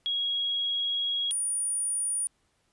sine tone pair in turn, 3307 / 9490 Hz, G#7 / D9, -8 / +17 cents, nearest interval octave + tritone, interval 1825 cents, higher second, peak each -26 dBFS, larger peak neither, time 0.06-1.31 / 1.31-2.27 s, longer first, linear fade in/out 0 ms, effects pink hiss -71 dBFS RMS until 2.72 s + resampled to 24000 Hz

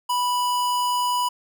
square tone, 985 Hz, B5, 5 cents flat, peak -21 dBFS, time 0.09-1.29 s, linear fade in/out 10 ms, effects none

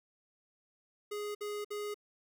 square tone bursts, 415.3 Hz, G#4, in tune, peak -37 dBFS, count 3, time 1.11-1.944 s, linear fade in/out 10 ms, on 240 ms, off 57 ms, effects none

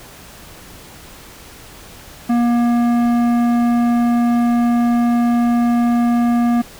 triangle tone with tanh clipping, 238 Hz, A#3, 36 cents sharp, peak -14 dBFS, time 2.29-6.62 s, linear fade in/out 10 ms, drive 17 dB, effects pink hiss -39 dBFS RMS until 6.79 s

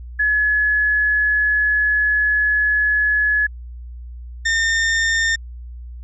sine / 40% pulse tone pair in turn, 1700 / 1815.2 Hz, G#6 / A#6, +40 / -47 cents, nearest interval minor second, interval 113 cents, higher second, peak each -14 / -15 dBFS, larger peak first, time 0.19-3.47 / 4.45-5.36 s, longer first, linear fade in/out 10 ms, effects added 60 Hz sine -31 dBFS peak until 6.03 s + resampled to 22050 Hz

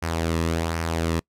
sawtooth tone with flanger, 82.41 Hz, E2, in tune, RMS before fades -25 dBFS, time 0.02-1.2 s, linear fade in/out 10 ms, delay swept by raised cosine 0.26 to 1.36 ms, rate 1.3 Hz, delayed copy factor -0.5, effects noise-tail reverb RT60 0.1 s tail -26 dB re dry + low-pass 12000 Hz 12 dB/octave

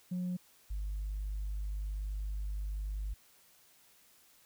sine tone pair in turn, 180.2 / 50.57 Hz, F#3 / G#1, -45 / -45 cents, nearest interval octave + minor seventh, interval 2200 cents, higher first, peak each -31 / -33 dBFS, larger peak first, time 0.11-0.37 / 0.7-3.14 s, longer second, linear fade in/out 10 ms, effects tanh soft clip ceiling -31 dBFS + white hiss -64 dBFS RMS until 4.45 s

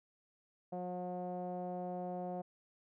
sawtooth tone with low-pass filter, 180 Hz, F#3, 47 cents flat, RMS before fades -41 dBFS, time 0.72-2.42 s, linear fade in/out 10 ms, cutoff 660 Hz, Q 8.5, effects none

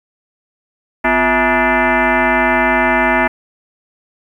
sine tone with frequency modulation, 552 Hz, C#5, 7 cents flat, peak -10 dBFS, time 1.04-3.28 s, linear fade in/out 10 ms, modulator 301 Hz, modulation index 5.5, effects 8-bit

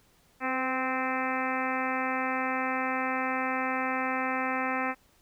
harmonic tone with a mistuned harmonic, 260 Hz, C4, 11 cents flat, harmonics 1 / 2 / 3 / 4 / 5 / 6 / 7 / 8 / 9 / 10, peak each -34 / -37 / -34 / -36 / -35 / -40 / -36 / -38 / -40 / -41 dBFS, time 0.4-4.95 s, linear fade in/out 50 ms, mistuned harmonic 2, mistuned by -18 cents, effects pink hiss -64 dBFS RMS until 5.21 s

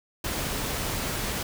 pink noise, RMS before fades -30 dBFS, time 0.24-1.43 s, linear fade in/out 5 ms, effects none

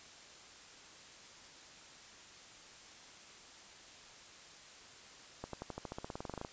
accelerating click train, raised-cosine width 1 ms, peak -27 dBFS, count 18, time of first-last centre 5.44-6.449 s, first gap 93 ms, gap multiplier 0.94, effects white hiss -55 dBFS RMS until 6.52 s + resampled to 16000 Hz

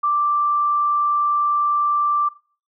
sine tone, 1175 Hz, D6, 1 cent sharp, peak -16 dBFS, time 0.03-2.29 s, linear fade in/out 10 ms, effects noise-tail reverb RT60 0.4 s tail -19 dB re dry

